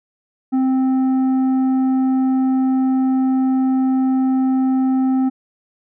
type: tone with tanh clipping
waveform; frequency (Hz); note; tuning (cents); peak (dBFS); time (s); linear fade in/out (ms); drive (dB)
sine; 261.6; C4; 0; -15; 0.52-5.3; 20; 7
effects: none